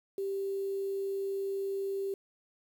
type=tone with quantisation; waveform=sine; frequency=392 Hz; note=G4; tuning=in tune; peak=-31 dBFS; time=0.18-2.14 s; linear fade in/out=2 ms; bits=9; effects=none